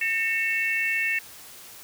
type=tone cluster; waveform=sine; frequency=1820 / 2209 / 2674 Hz; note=A#6 / C#7 / E7; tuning=-42 / -7 / +24 cents; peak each=-27 dBFS; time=0.01-1.19 s; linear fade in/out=5 ms; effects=white hiss -45 dBFS RMS until 1.83 s

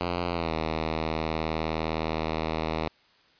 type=tone with pitch glide; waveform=5% pulse; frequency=87.31 to 79.6 Hz; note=F2 to D#2; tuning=0 to +40 cents; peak=-16 dBFS; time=0.01-2.88 s; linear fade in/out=0 ms; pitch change=-160 cents; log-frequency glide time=0.29-0.54 s; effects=white hiss -61 dBFS RMS until 3.39 s + resampled to 11025 Hz

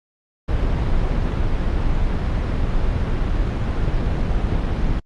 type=noise; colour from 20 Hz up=brown; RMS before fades=-19 dBFS; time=0.48-5 s; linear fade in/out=10 ms; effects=low-pass 4000 Hz 12 dB/octave + Opus 32 kbps

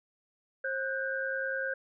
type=tone cluster; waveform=sine; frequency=534 / 1481 / 1591 Hz; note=C5 / F#6 / G6; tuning=+35 / +1 / +25 cents; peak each=-35 / -36 / -34 dBFS; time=0.64-1.74 s; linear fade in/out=5 ms; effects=none

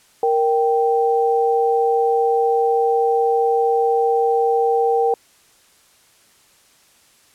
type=tone pair together; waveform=sine; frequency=466.2 / 781.9 Hz; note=A#4 / G5; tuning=0 / -5 cents; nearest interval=major sixth; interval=895 cents; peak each=-16 / -18 dBFS; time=0.23-5.14 s; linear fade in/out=2 ms; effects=white hiss -54 dBFS RMS until 7.34 s + low-pass 11000 Hz 12 dB/octave

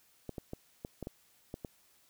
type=clicks; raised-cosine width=2 ms; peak=-26 dBFS; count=8; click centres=0.293 / 0.382 / 0.534 / 0.849 / 1.027 / 1.071 / 1.541 / 1.648 s; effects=white hiss -67 dBFS RMS until 2.09 s

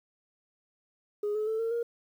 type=tone with pitch steps; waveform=sine; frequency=415.3 / 428.2 / 441.5 / 455.2 / 469.4 Hz; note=G#4 / A4 / A4 / A#4 / A#4; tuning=0 / -47 / +6 / -41 / +12 cents; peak=-26 dBFS; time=1.23-1.83 s; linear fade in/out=5 ms; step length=120 ms; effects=tanh soft clip ceiling -25 dBFS + 10-bit

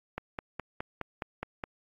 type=click train; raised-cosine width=0.5 ms; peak=-19 dBFS; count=8; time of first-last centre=0.18-1.638 s; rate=4.8 Hz; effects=AAC 32 kbps

